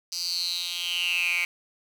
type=tone with high-pass filter sweep; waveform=10% pulse; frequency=174.61 Hz; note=F3; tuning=in tune; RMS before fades=-28 dBFS; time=0.12-1.45 s; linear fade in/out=2 ms; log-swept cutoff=5100 to 2200 Hz; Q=9.1; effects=none